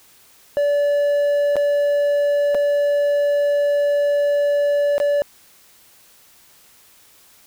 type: tone with dropouts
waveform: triangle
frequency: 577 Hz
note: D5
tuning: 31 cents flat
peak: -13 dBFS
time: 0.57-5.22 s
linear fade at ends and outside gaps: 0 ms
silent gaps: 1.557-1.566 / 2.546-2.55 / 4.981-5.001 s
effects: white hiss -51 dBFS RMS until 7.46 s